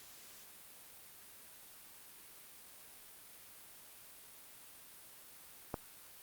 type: click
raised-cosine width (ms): 1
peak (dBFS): -22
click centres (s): 5.742
effects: white hiss -56 dBFS RMS until 6.22 s + Opus 48 kbps